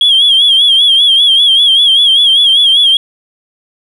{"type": "tone with vibrato", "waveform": "sine", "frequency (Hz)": 3278, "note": "G#7", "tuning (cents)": -23, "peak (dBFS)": -3, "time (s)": [0.01, 2.97], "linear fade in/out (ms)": 2, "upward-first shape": "sine", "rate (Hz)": 5.1, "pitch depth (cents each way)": 81, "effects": ["tanh soft clip ceiling -1 dBFS", "7-bit"]}